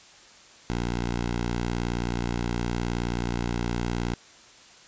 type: tone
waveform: 10% pulse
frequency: 59.1 Hz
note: A#1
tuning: 24 cents sharp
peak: -18 dBFS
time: 0.7-4.14 s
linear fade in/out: 0 ms
effects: white hiss -51 dBFS RMS until 4.87 s + resampled to 16000 Hz